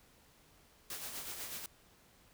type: noise with tremolo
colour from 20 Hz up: white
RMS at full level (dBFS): -42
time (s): 0.9-1.66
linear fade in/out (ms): 2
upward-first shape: sine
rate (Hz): 8.1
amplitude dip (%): 45
effects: pink hiss -65 dBFS RMS until 2.33 s